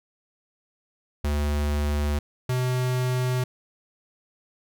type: tone pair in turn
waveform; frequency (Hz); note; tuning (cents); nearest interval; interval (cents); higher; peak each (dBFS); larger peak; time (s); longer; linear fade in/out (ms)
square; 73.42 / 126.71; D2 / B2; 0 / +45; major sixth; 945; second; -23; neither; 1.24-2.19 / 2.49-3.44; neither; 5
effects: none